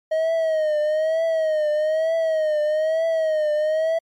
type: tone with vibrato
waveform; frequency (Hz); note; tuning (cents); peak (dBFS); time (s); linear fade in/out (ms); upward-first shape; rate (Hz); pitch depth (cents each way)
triangle; 628; D#5; +16; -16; 0.11-3.99; 10; triangle; 1.1; 86
effects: MP3 64 kbps